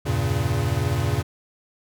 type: chord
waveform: square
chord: E diminished seventh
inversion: none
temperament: equal with one note detuned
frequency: 82.41 / 97.21 / 116.54 / 138.59 Hz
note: E2 / G2 / Bb2 / Db3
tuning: 0 / -14 / 0 / 0 cents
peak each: -29 / -27 / -26 / -27 dBFS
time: 0.05-1.23 s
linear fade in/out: 20 ms
effects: none